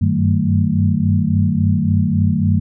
sine tone cluster, 94.2 / 97.8 / 154.3 / 190.5 / 223.6 Hz, F#2 / G2 / D#3 / G3 / A3, +32 / -4 / -14 / -49 / +28 cents, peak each -19 dBFS, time 0.01-2.6 s, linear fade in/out 10 ms, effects none

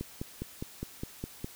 click train, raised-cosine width 3 ms, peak -22 dBFS, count 8, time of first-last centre 0.01-1.444 s, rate 4.88 Hz, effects white hiss -51 dBFS RMS until 1.55 s

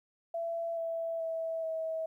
sine tone with pitch steps, 670 / 661.5 / 653.2 / 644.9 Hz, E5 / E5 / E5 / E5, +28 / +6 / -16 / -38 cents, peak -32 dBFS, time 0.34-2.06 s, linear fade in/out 5 ms, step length 430 ms, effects 12-bit

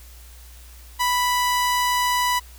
sawtooth tone, 987.8 Hz, B5, in tune, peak -15 dBFS, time 0.99-2.4 s, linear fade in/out 20 ms, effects added 60 Hz sine -42 dBFS peak until 2.58 s + white hiss -49 dBFS RMS until 2.58 s

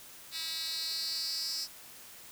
10% pulse tone with high-pass filter sweep, 323.5 Hz, E4, 32 cents flat, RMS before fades -36 dBFS, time 0.31-1.68 s, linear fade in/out 50 ms, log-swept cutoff 3500 to 5300 Hz, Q 5.1, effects white hiss -51 dBFS RMS until 2.31 s

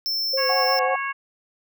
square tone, 5340 Hz, E8, 22 cents sharp, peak -23 dBFS, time 0.06-0.79 s, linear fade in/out 0 ms
sine tone with vibrato, 523.3 Hz, C5, in tune, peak -23 dBFS, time 0.33-0.95 s, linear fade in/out 10 ms, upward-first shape triangle, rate 5.5 Hz, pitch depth 41 cents each way
harmonic tone, 550 Hz, C#5, 14 cents flat, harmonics 2 / 3 / 4 / 5, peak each -28 / -29 / -31 / -36 dBFS, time 0.37-1.13 s, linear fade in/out 20 ms
sine chord, F# suspended second, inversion none, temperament equal, 740 / 830.6 / 1108.7 Hz, F#5 / G#5 / C#6, 0 / 0 / 0 cents, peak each -24 / -30 / -29 dBFS, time 0.49-0.96 s, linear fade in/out 5 ms
effects none

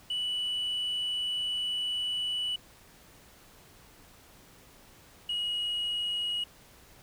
sine tone pair in turn, 2960 / 2899 Hz, F#7 / F#7, 0 / -36 cents, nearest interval unison, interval 36 cents, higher first, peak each -27 dBFS, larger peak neither, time 0.1-2.56 / 5.29-6.44 s, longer first, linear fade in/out 5 ms, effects tanh soft clip ceiling -27 dBFS + pink hiss -56 dBFS RMS until 7.02 s

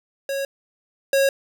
square tone pair in turn, 550 / 547.1 Hz, C#5 / C#5, -14 / -23 cents, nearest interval unison, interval 9 cents, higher first, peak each -24 / -16 dBFS, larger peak second, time 0.29-0.45 / 1.13-1.29 s, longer neither, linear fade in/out 2 ms, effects none

